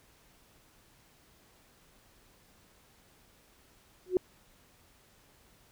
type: tone with exponential growth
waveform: sine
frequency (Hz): 366.4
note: F#4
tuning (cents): -17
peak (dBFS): -18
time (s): 4.06-4.17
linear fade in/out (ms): 1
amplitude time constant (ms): 23
effects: pink hiss -63 dBFS RMS until 5.71 s